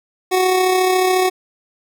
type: tone with amplitude modulation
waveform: 25% pulse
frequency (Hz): 370.5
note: F#4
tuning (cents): +2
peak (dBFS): -8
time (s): 0.31-1.3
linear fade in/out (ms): 20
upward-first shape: sine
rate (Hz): 34.1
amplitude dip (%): 35
effects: none